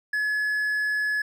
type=tone; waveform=triangle; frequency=1702 Hz; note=G#6; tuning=42 cents sharp; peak=-21 dBFS; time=0.13-1.22 s; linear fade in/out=5 ms; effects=none